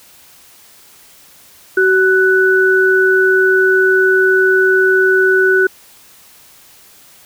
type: tone pair together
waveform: sine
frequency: 378.2 / 1486 Hz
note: F#4 / F#6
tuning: +38 / +7 cents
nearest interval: 2 octaves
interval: 2369 cents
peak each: -11 dBFS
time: 1.77-5.67 s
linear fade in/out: 5 ms
effects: white hiss -44 dBFS RMS until 7.25 s